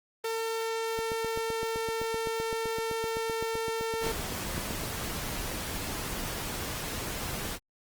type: tone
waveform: sawtooth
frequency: 451.4 Hz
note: A4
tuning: 44 cents sharp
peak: -26 dBFS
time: 0.24-4.12 s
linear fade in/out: 5 ms
type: click train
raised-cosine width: 2 ms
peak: -24 dBFS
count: 31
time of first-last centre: 0.99-4.836 s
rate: 7.8 Hz
type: noise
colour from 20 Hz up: pink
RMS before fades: -35 dBFS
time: 4-7.59 s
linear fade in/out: 50 ms
effects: Opus 24 kbps